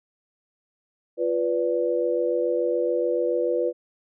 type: chord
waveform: sine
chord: B diminished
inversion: second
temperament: equal with one note detuned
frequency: 349.2 / 493.9 / 580.9 Hz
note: F4 / B4 / D5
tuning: 0 / 0 / -19 cents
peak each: -26 / -23 / -28 dBFS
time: 1.17-3.73 s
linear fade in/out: 50 ms
effects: none